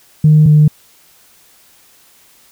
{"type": "tone pair in turn", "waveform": "sine", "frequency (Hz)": [153.2, 151.09], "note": ["D#3", "D3"], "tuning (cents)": [-27, 49], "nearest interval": "unison", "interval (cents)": 24, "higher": "first", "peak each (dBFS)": -3, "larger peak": "neither", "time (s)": [[0.24, 0.46], [0.46, 0.68]], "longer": "neither", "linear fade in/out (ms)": 5, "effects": ["tanh soft clip ceiling 0 dBFS", "white hiss -48 dBFS RMS until 2.51 s"]}